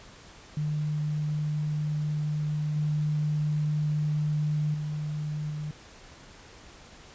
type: tone with level steps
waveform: sine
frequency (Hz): 150.7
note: D3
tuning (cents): +45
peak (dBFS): -26 / -24 / -29 / -31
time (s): 0.57-5.71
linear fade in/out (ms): 2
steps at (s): 2.76 / 4.74 / 5.5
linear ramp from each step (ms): 2
effects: pink hiss -50 dBFS RMS until 7.14 s + resampled to 16000 Hz